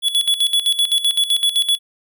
square tone with tremolo, 3399 Hz, G#7, 39 cents sharp, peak -13 dBFS, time 0.02-1.79 s, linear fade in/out 50 ms, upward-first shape square, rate 7.8 Hz, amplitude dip 75%, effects none

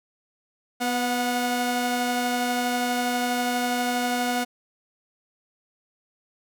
sawtooth tone pair together, 246.9 / 728.4 Hz, B3 / F#5, 0 / -27 cents, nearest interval octave + perfect fifth, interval 1873 cents, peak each -22 dBFS, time 0.8-4.45 s, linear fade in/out 20 ms, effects none

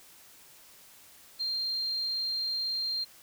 sine tone, 4186 Hz, C8, in tune, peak -29 dBFS, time 1.39-3.05 s, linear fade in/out 20 ms, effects white hiss -55 dBFS RMS until 3.22 s

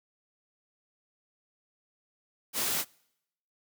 white noise, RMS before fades -30 dBFS, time 2.53-2.85 s, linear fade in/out 50 ms, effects noise-tail reverb RT60 0.8 s tail -26 dB re dry + high-pass 100 Hz 12 dB/octave

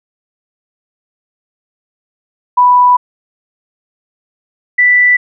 sine tone pair in turn, 987.8 / 1975.6 Hz, B5 / B6, 0 / 0 cents, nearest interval octave, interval 1200 cents, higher second, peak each -4 / -5 dBFS, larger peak first, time 2.57-2.97 / 4.78-5.17 s, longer first, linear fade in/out 10 ms, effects none

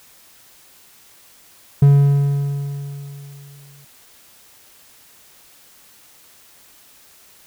triangle tone with exponential decay, 141.2 Hz, C#3, 32 cents sharp, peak -4 dBFS, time 1.82-3.85 s, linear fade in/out 5 ms, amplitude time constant 440 ms, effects white hiss -49 dBFS RMS until 7.46 s

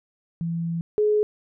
sine tone pair in turn, 167.5 / 422.1 Hz, E3 / G#4, +28 / +28 cents, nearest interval octave + major third, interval 1600 cents, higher second, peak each -24 / -17 dBFS, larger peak second, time 0.41-0.81 / 0.98-1.23 s, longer first, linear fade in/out 0 ms, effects none

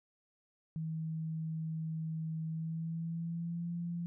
sine tone with pitch glide, 160 to 171.48 Hz, D#3 to F3, +49 to -31 cents, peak -35 dBFS, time 0.76-4.06 s, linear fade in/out 0 ms, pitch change +120 cents, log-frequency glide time 2.46-3.71 s, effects none

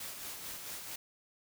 white noise with tremolo, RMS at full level -42 dBFS, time 0-0.96 s, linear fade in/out 5 ms, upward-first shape sine, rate 4.5 Hz, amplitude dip 40%, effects none

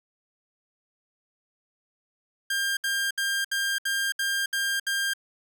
sawtooth tone bursts, 1600 Hz, G6, 35 cents sharp, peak -21 dBFS, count 8, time 2.5-5.136 s, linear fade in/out 5 ms, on 270 ms, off 68 ms, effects none

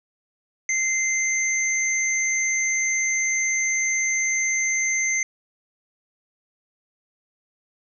sine tone pair together, 2080 / 6238 Hz, C7 / G8, -11 / -9 cents, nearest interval octave + perfect fifth, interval 1902 cents, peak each -22 / -24 dBFS, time 0.69-5.23 s, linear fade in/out 2 ms, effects none

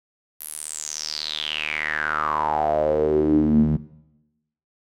sawtooth tone with band-pass filter sweep, 76.5 Hz, D#2, 29 cents flat, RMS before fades -22 dBFS, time 0.4-3.77 s, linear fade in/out 10 ms, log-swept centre 12000 to 180 Hz, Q 8.5, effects noise-tail reverb RT60 0.9 s tail -17 dB re dry

